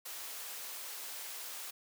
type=high-pass noise; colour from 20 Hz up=white; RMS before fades=-44 dBFS; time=0.05-1.71 s; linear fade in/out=10 ms; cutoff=490 Hz; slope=12 dB/octave; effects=none